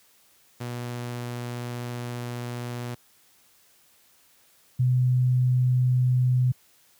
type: tone pair in turn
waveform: sawtooth / sine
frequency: 121 / 126.14 Hz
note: B2 / B2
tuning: -35 / +37 cents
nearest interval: minor second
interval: 72 cents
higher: second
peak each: -27 / -18 dBFS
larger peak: second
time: 0.6-2.95 / 4.79-6.52 s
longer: first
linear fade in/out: 10 ms
effects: white hiss -60 dBFS RMS until 6.99 s + high-pass 60 Hz 12 dB/octave